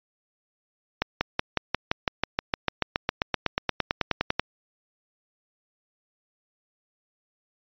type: accelerating click train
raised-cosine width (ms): 0.3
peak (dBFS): -6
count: 26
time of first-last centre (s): 1.02-4.396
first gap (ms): 190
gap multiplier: 0.97
effects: resampled to 11025 Hz